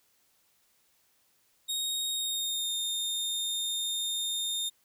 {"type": "tone with pitch glide", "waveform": "sawtooth", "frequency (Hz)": [3738, 3653], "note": ["A#7", "A#7"], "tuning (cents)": [4, -36], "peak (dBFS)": -27, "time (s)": [1.68, 4.7], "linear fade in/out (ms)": 20, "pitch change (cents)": -40, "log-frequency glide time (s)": [2.11, 2.72], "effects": ["white hiss -69 dBFS RMS until 4.84 s"]}